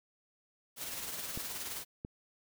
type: noise with tremolo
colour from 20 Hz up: white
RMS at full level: -39 dBFS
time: 0.76-1.85 s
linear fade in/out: 50 ms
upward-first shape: sine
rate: 19 Hz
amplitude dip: 40%
type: clicks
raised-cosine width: 3 ms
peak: -27 dBFS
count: 2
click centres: 1.375 / 2.049 s
effects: none